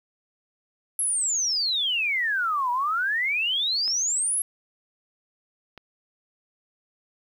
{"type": "exponential two-way sweep", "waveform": "sine", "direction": "down then up", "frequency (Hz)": [11310, 950, 11310], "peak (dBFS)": -22, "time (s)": [0.99, 4.42], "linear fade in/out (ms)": 2, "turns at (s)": 2.71}
{"type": "clicks", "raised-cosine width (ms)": 0.3, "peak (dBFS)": -26, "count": 2, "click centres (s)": [3.878, 5.777]}
{"effects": ["9-bit"]}